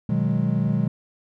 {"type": "chord", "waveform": "triangle", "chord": "G# minor seventh", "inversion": "first", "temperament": "equal", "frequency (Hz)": [123.47, 155.56, 185, 207.7], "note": ["B2", "D#3", "F#3", "G#3"], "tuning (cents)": [0, 0, 0, 0], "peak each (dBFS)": -23, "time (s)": [0.09, 0.88], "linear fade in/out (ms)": 5, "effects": []}